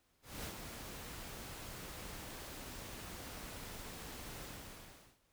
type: noise with ADSR envelope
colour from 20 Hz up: pink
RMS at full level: -43 dBFS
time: 0.22-5.19 s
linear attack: 220 ms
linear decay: 89 ms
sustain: -5 dB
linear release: 750 ms
effects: pink hiss -75 dBFS RMS until 5.32 s